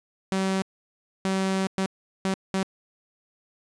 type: tone bursts at uneven times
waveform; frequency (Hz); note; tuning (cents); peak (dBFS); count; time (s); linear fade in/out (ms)
sawtooth; 191.2; G3; -43; -19; 5; 0.32-0.62 / 1.25-1.67 / 1.78-1.86 / 2.25-2.34 / 2.54-2.63; 0
effects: resampled to 22050 Hz